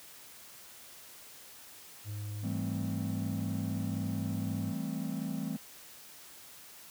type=tone with pitch glide; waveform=triangle; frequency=103.8 to 102.55 Hz; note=G#2 to G#2; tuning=0 to -21 cents; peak=-34 dBFS; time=2.04-4.74 s; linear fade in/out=50 ms; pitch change=-21 cents; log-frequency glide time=2.73-2.96 s
type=chord; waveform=triangle; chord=A minor seventh; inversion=second; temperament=equal; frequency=164.81 / 196 / 220 / 261.6 Hz; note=E3 / G3 / A3 / C4; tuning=0 / 0 / 0 / 0 cents; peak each=-37 dBFS; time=2.43-5.57 s; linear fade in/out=10 ms
effects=white hiss -52 dBFS RMS until 6.9 s + high-pass 60 Hz 12 dB/octave